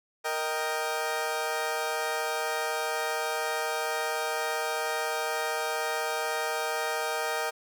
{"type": "chord", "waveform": "20% pulse", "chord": "Eb major", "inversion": "second", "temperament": "equal", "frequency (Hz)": [466.2, 622.3, 784], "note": ["Bb4", "Eb5", "G5"], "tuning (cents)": [0, 0, 0], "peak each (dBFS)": -28, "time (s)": [0.24, 7.51], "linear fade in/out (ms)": 20, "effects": []}